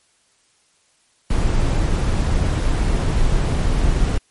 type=noise; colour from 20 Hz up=brown; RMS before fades=-17 dBFS; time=1.3-4.18 s; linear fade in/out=5 ms; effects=white hiss -60 dBFS RMS until 4.3 s + MP3 48 kbps